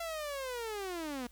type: linear sweep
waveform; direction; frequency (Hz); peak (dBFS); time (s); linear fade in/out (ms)
sawtooth; down; 681 to 235.5; -33; 0-1.27; 5
effects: added 50 Hz sine -57 dBFS peak until 1.31 s + white hiss -65 dBFS RMS until 1.31 s